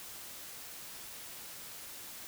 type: silence
effects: white hiss -47 dBFS RMS until 2.27 s